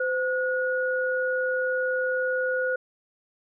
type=tone pair together; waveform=sine; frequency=513 / 1451 Hz; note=C5 / F#6; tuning=-34 / -34 cents; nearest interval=octave + tritone; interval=1800 cents; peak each=-25 / -27 dBFS; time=0-2.76 s; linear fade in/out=5 ms; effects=none